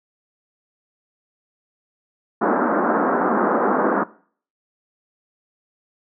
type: band-pass noise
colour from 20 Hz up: pink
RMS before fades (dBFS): -19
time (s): 2.41-4.04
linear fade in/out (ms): 10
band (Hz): 210 to 1500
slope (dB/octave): 48
effects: noise-tail reverb RT60 0.5 s tail -20 dB re dry